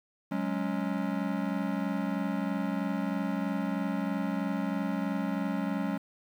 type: chord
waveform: square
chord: F# suspended second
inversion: none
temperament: just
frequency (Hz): 185 / 208.1 / 277.5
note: F#3 / G#3 / C#4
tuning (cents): 0 / +4 / +2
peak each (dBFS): -34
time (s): 0.31-5.98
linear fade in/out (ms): 10
effects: low-pass 2000 Hz 12 dB/octave + 9-bit